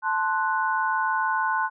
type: chord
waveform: sine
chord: F# diminished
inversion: first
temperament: equal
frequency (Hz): 880 / 1046.5 / 1480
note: A5 / C6 / F#6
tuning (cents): 0 / 0 / 0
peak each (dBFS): -26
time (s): 0.02-1.7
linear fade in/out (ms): 50
effects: none